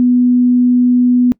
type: tone with vibrato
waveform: sine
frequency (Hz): 246.9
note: B3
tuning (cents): 0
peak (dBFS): -7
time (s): 0-1.32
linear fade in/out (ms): 0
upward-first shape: sine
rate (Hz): 20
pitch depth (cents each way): 9
effects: noise-tail reverb RT60 0.1 s tail -22 dB re dry